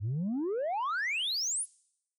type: exponential sweep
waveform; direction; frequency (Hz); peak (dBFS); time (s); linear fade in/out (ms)
sine; up; 95 to 10680; -27; 0-1.66; 50
effects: noise-tail reverb RT60 0.8 s tail -26 dB re dry + tanh soft clip ceiling -28 dBFS